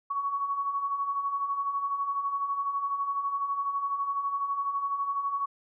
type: beating tone pair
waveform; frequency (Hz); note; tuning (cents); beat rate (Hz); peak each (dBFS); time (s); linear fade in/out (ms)
sine; 1108.7 / 1120.7; C#6 / C#6; 0 / +19; 12; -36 / -28; 0.1-5.46; 10
effects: none